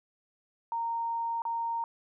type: tone with dropouts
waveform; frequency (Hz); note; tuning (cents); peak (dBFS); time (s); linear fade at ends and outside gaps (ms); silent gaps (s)
sine; 925; A#5; -14; -29; 0.72-1.84; 1; 1.42-1.452
effects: none